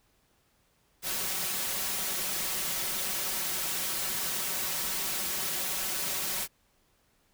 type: noise with comb filter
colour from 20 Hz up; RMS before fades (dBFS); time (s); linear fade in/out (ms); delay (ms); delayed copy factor
white; -32; 1.02-6.48; 50; 5.3; +0.65
effects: pink hiss -69 dBFS RMS until 7.33 s